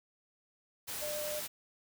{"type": "tone in noise", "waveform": "sine", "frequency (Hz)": 599, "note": "D5", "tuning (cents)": 34, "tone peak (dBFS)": -37, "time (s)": [1.01, 1.41], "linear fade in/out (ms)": 20, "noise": "white", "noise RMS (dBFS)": -40, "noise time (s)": [0.87, 1.48], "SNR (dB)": 0, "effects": []}